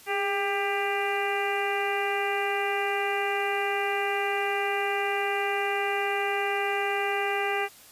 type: harmonic tone with a mistuned harmonic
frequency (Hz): 397.5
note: G4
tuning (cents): +24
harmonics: 1 / 2 / 3 / 4 / 5 / 6 / 7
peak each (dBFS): -30 / -30 / -36 / -35 / -33 / -34 / -36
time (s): 0.06-7.69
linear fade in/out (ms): 50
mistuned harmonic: 1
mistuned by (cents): +42
effects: white hiss -51 dBFS RMS until 7.91 s + resampled to 32000 Hz